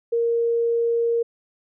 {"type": "tone", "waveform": "sine", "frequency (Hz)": 466.2, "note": "A#4", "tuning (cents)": 0, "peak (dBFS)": -18, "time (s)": [0.12, 1.23], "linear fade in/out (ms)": 10, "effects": []}